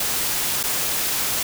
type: noise with dropouts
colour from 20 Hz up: white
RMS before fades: -23 dBFS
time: 0-1.43 s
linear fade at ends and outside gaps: 5 ms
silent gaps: 0.631-0.636 s
effects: none